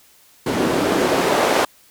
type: noise with band-pass filter sweep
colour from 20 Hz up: white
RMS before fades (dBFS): -18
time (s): 0.46-1.65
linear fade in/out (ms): 5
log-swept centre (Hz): 250 to 590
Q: 1.3
effects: white hiss -52 dBFS RMS until 1.9 s